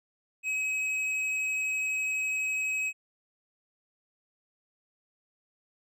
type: tone with hard clipping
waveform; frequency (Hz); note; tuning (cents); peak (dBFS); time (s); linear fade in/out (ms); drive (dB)
sine; 2548; D#7; +41; -29; 0.43-2.93; 50; 6
effects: none